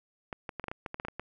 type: clicks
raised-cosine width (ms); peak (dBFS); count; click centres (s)
0.5; -21; 12; 0.328 / 0.492 / 0.597 / 0.641 / 0.683 / 0.715 / 0.862 / 0.944 / 0.999 / 1.05 / 1.084 / 1.196
effects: none